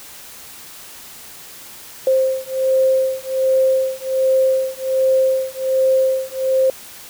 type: beating tone pair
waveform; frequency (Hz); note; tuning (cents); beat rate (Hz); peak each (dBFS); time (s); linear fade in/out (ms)
sine; 525 / 526.3; C5 / C5; +6 / +10; 1.3; -17; 2.07-6.7; 2
effects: white hiss -38 dBFS RMS until 7.09 s